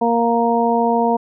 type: harmonic tone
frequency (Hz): 233.5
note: A#3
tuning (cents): +3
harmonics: 1 / 2 / 3 / 4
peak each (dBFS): -19 / -19 / -19 / -19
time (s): 0.01-1.17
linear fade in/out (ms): 10
effects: none